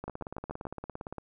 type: two click trains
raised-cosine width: 1 ms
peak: -23 / -24 dBFS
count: 5 / 21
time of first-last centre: 0.08-0.653 / 0.04-1.183 s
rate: 6.98 / 17.5 Hz
effects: none